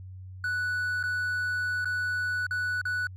triangle tone with dropouts, 1480 Hz, F#6, in tune, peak -25 dBFS, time 0.44-3.07 s, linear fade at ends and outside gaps 2 ms, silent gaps 1.029-1.037 / 1.846-1.855 / 2.467-2.509 / 2.815-2.853 s, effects added 93 Hz sine -40 dBFS peak until 3.16 s

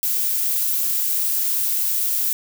violet noise, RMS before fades -21 dBFS, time 0.03-2.33 s, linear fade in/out 0 ms, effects none

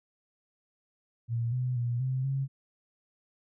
sine tone with pitch steps, 116.8 / 126.1 / 120 / 130.2 / 135.7 Hz, A#2 / B2 / B2 / C3 / C#3, +4 / +36 / -49 / -8 / -36 cents, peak -27 dBFS, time 1.28-2.48 s, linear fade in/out 50 ms, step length 240 ms, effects none

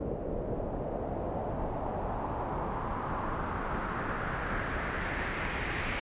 pink noise with low-pass filter sweep, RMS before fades -34 dBFS, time 0-6 s, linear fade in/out 10 ms, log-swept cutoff 500 to 2300 Hz, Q 2.4, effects resampled to 8000 Hz

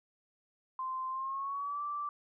sine tone with pitch glide, 1041 to 1168.5 Hz, C6 to D6, -9 to -9 cents, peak -34 dBFS, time 0.79-2.09 s, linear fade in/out 2 ms, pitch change +200 cents, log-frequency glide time 1.09-1.82 s, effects none

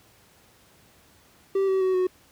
triangle tone with pitch steps, 388.9 / 381.8 / 374.8 / 367.9 Hz, G4 / G4 / F#4 / F#4, -14 / -46 / +22 / -10 cents, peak -18 dBFS, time 1.55-2.07 s, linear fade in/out 5 ms, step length 130 ms, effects pink hiss -57 dBFS RMS until 2.31 s + high-pass 60 Hz 12 dB/octave

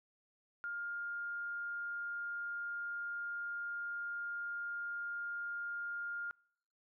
sine tone, 1409 Hz, F6, 15 cents sharp, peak -38 dBFS, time 0.64-6.31 s, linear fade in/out 0 ms, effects noise-tail reverb RT60 0.7 s tail -26 dB re dry

